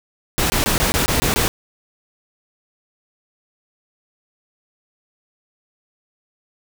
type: noise bursts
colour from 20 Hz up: pink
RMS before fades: -18 dBFS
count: 8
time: 0.38-1.48 s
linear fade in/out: 0 ms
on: 120 ms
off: 20 ms
effects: none